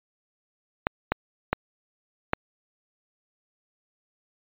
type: clicks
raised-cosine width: 0.5 ms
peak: -6 dBFS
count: 4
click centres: 0.869 / 1.12 / 1.53 / 2.334 s
effects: resampled to 8000 Hz